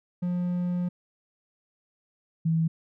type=tone pair in turn; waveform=triangle / sine; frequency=177.6 / 162.58 Hz; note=F3 / E3; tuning=+29 / -24 cents; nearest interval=major second; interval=153 cents; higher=first; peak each=-23 / -21 dBFS; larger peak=second; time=0.22-0.89 / 2.45-2.68 s; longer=first; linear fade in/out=10 ms; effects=none